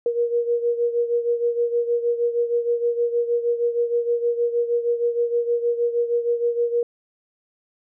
sine beating tone pair, 472.7 / 479.1 Hz, A#4 / A#4, +24 / +47 cents, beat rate 6.4 Hz, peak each -20 / -25 dBFS, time 0.06-6.83 s, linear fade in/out 2 ms, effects none

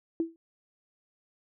sine tone with exponential decay, 329.6 Hz, E4, in tune, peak -22 dBFS, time 0.2-0.36 s, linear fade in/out 1 ms, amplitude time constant 34 ms, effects none

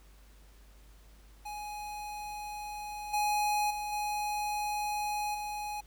square tone with level steps, 835 Hz, G#5, 9 cents sharp, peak -39 / -28 / -35 / -32 / -36 dBFS, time 1.45-5.81 s, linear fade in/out 10 ms, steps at 3.13 / 3.7 / 3.92 / 5.34 s, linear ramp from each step 10 ms, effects added 50 Hz sine -54 dBFS peak until 5.86 s + pink hiss -63 dBFS RMS until 5.86 s

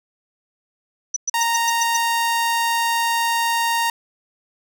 sine tone bursts, 5950 Hz, F#8, 9 cents sharp, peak -18 dBFS, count 7, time 1.14-1.968 s, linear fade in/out 5 ms, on 24 ms, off 110 ms
sawtooth tone, 928 Hz, A#5, 8 cents flat, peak -14 dBFS, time 1.34-3.9 s, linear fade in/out 2 ms
effects none

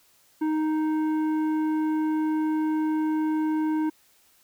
triangle tone with tanh clipping, 311.1 Hz, D#4, in tune, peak -24 dBFS, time 0.41-3.9 s, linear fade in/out 10 ms, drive 14 dB, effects white hiss -61 dBFS RMS until 4.43 s

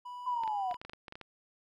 triangle tone, 984 Hz, B5, 7 cents flat, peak -39 dBFS, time 0.05-0.77 s, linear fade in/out 10 ms
sine linear sweep, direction down, 1017 to 709 Hz, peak -31 dBFS, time 0.26-0.73 s, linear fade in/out 5 ms
clicks, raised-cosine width 0.3 ms, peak -29 dBFS, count 12, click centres 0.436 / 0.477 / 0.712 / 0.743 / 0.815 / 0.85 / 0.896 / 0.934 / 1.082 / 1.124 / 1.155 / 1.213 s
effects none

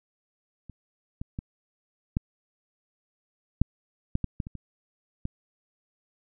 clicks, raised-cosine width 5 ms, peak -30 / -21 / -20 / -12 / -7 / -12 / -15 / -17 / -25 / -26 / -18 dBFS, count 11, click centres 0.697 / 1.215 / 1.389 / 2.169 / 3.616 / 4.154 / 4.243 / 4.402 / 4.469 / 4.553 / 5.254 s, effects none

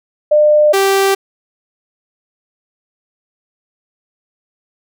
sine / sawtooth tone pair in turn, 601 / 390.6 Hz, D5 / G4, +40 / -6 cents, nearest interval perfect fifth, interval 746 cents, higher first, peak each -6 / -6 dBFS, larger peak neither, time 0.31-0.73 / 0.73-1.15 s, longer neither, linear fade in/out 10 ms, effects none

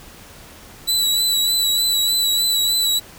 sawtooth tone with vibrato, 3948 Hz, B7, 1 cent flat, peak -13 dBFS, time 0.87-3 s, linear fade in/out 20 ms, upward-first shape triangle, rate 3.3 Hz, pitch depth 37 cents each way, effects pink hiss -42 dBFS RMS until 3.18 s

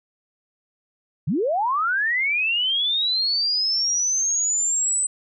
sine linear sweep, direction up, 116.7 to 8130 Hz, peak -19 dBFS, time 1.27-5.07 s, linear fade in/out 10 ms, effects none

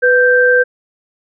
sine tone pair together, 496 / 1568 Hz, B4 / G6, +7 / 0 cents, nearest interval octave + minor sixth, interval 1993 cents, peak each -10 dBFS, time 0.02-0.64 s, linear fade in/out 20 ms, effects none

